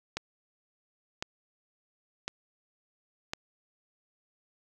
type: click train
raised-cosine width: 0.2 ms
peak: -15 dBFS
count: 4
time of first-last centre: 0.17-3.335 s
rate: 0.948 Hz
effects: none